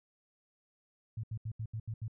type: tone bursts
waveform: sine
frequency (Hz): 110.7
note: A2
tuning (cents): +11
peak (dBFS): -35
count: 7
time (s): 1.17-2.081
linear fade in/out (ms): 5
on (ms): 65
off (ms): 76
effects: none